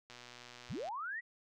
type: click train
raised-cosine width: 0.2 ms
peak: -34 dBFS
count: 97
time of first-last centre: 0.1-0.887 s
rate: 122 Hz
type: linear sweep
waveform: sine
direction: up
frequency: 51.91 to 1975.5 Hz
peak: -38 dBFS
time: 0.69-1.21 s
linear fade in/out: 20 ms
effects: none